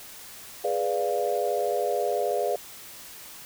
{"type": "chord", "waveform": "sine", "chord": "G# diminished seventh", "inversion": "none", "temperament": "equal", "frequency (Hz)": [415.3, 493.9, 587.3, 698.5], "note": ["G#4", "B4", "D5", "F5"], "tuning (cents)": [0, 0, 0, 0], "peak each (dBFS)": -29, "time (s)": [0.64, 2.56], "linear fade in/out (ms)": 5, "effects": ["white hiss -44 dBFS RMS until 3.45 s"]}